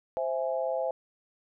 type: chord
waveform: sine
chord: C augmented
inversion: none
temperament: equal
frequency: 523.3 / 659.3 / 830.6 Hz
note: C5 / E5 / G#5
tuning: 0 / 0 / 0 cents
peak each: -30 / -31 / -36 dBFS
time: 0.17-0.91 s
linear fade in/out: 0 ms
effects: none